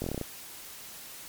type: slowing click train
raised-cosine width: 2 ms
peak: -19 dBFS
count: 8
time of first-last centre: 0.02-0.213 s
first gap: 21 ms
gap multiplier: 1.09
effects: white hiss -45 dBFS RMS until 1.28 s + MP3 96 kbps